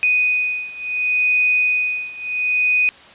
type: beating tone pair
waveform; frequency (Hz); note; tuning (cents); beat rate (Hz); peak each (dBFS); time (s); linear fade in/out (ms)
sine; 2489 / 2489.71; D#7 / D#7; 0 / 0; 0.71; -18 / -20; 0.03-2.89; 0
effects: white hiss -43 dBFS RMS until 3.14 s + resampled to 8000 Hz